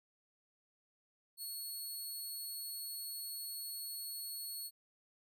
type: tone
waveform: 10% pulse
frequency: 4352 Hz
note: C#8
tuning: 33 cents flat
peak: -35 dBFS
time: 1.37-4.71 s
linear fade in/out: 50 ms
effects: none